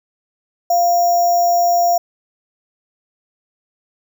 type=tone with sample-and-hold; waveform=sine; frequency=697 Hz; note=F5; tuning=4 cents flat; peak=-11 dBFS; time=0.7-1.98 s; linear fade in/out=5 ms; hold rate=6300 Hz; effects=none